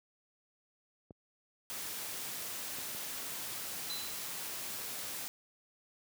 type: clicks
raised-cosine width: 2 ms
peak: -36 dBFS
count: 3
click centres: 1.108 / 2.785 / 2.948 s
type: noise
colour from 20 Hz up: white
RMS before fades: -41 dBFS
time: 1.7-5.28 s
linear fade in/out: 0 ms
type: tone with exponential decay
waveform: sine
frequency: 4029 Hz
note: B7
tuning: 34 cents sharp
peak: -36 dBFS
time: 3.9-4.46 s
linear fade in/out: 0 ms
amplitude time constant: 120 ms
effects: high-pass 80 Hz 12 dB/octave